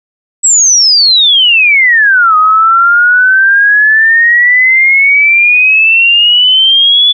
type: exponential two-way sweep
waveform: sine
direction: down then up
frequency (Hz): 7900 to 1244 to 3464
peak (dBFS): -3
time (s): 0.43-7.13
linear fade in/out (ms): 20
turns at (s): 2.36
effects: none